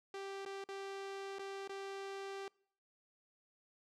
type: tone with dropouts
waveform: sawtooth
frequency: 392 Hz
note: G4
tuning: in tune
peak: -39 dBFS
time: 0.14-2.48 s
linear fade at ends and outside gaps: 2 ms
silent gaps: 0.451-0.46 / 0.64-0.688 / 1.386-1.393 / 1.676-1.694 s
effects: noise-tail reverb RT60 0.6 s tail -25 dB re dry + low-pass 6000 Hz 12 dB/octave